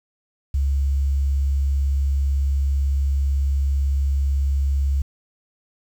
sine tone, 69 Hz, C#2, 7 cents flat, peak -17 dBFS, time 0.54-5.02 s, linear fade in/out 5 ms, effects 8-bit

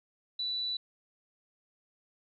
sine tone, 3962 Hz, B7, 5 cents sharp, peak -31 dBFS, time 0.39-0.77 s, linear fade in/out 5 ms, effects none

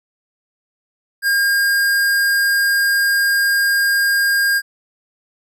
square tone, 1614 Hz, G#6, 50 cents flat, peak -14 dBFS, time 1.22-4.62 s, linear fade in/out 50 ms, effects none

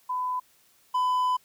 sine / triangle tone pair in turn, 1004 / 1004 Hz, B5 / B5, +28 / +28 cents, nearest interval unison, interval 0 cents, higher neither, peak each -26 / -20 dBFS, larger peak second, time 0.09-0.4 / 0.94-1.37 s, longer second, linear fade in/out 10 ms, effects white hiss -62 dBFS RMS until 1.44 s

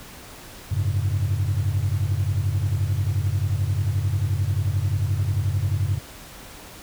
sine chord, F# suspended second, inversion none, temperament equal, 92.5 / 103.83 / 138.59 Hz, F#2 / G#2 / C#3, 0 / 0 / 0 cents, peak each -22 / -22 / -27 dBFS, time 0.71-5.99 s, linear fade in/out 10 ms, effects tanh soft clip ceiling -15 dBFS + pink hiss -42 dBFS RMS until 6.82 s

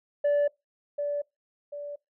sine tone with echo, 580 Hz, D5, 22 cents flat, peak -18 dBFS, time 0.24-0.48 s, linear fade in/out 10 ms, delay 740 ms, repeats 2, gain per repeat -8 dB, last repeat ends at 1.96 s, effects noise-tail reverb RT60 0.2 s tail -24 dB re dry + tanh soft clip ceiling -20 dBFS

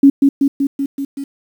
sine tone with echo, 277.2 Hz, C#4, in tune, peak -3 dBFS, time 0.03-0.1 s, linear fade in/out 5 ms, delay 190 ms, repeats 6, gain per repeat -3 dB, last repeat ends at 1.24 s, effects 7-bit

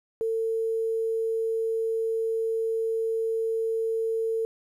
sine tone with quantisation, 450 Hz, A4, 39 cents sharp, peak -24 dBFS, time 0.21-4.45 s, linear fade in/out 0 ms, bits 9, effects none

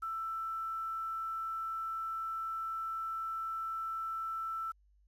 sine tone with quantisation, 1328 Hz, E6, 12 cents sharp, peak -35 dBFS, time 0.02-4.72 s, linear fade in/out 10 ms, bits 10, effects added 50 Hz sine -64 dBFS peak until 5.07 s + resampled to 32000 Hz

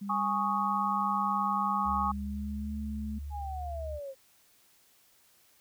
sine tone with pitch glide, 199.9 to 214.2 Hz, G3 to A3, +34 to -46 cents, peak -35 dBFS, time 0.01-3.19 s, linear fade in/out 10 ms, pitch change +120 cents, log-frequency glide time 2.04-2.81 s
sine chord, Ab suspended fourth, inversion none, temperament just, 830.6 / 1107.5 / 1245.9 Hz, Ab5 / Db6 / Eb6, 0 / -2 / +2 cents, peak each -32 / -30 / -33 dBFS, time 0.09-2.12 s, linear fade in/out 10 ms
sine tone, 71.8 Hz, D2, 39 cents flat, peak -36 dBFS, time 1.84-4 s, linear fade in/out 50 ms
sine linear sweep, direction down, 844 to 523.3 Hz, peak -37 dBFS, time 3.3-4.15 s, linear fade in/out 50 ms
effects white hiss -64 dBFS RMS until 5.6 s

